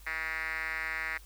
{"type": "tone with band-pass filter", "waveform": "5% pulse", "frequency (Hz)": 160, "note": "D#3", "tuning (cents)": 49, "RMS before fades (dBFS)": -35, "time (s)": [0.06, 1.18], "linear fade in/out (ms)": 10, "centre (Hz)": 2000, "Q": 4.5, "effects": ["added 50 Hz sine -50 dBFS peak until 1.25 s", "white hiss -58 dBFS RMS until 1.25 s"]}